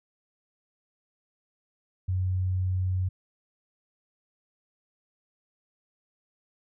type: tone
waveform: sine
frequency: 92.5 Hz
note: F#2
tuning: in tune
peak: -24 dBFS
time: 2.08-3.09 s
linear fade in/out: 10 ms
effects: none